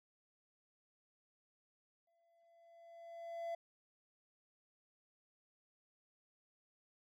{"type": "tone with exponential growth", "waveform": "triangle", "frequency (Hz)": 675, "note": "E5", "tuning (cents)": 41, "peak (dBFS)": -36, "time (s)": [2.07, 3.55], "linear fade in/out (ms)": 5, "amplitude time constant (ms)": 320, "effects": []}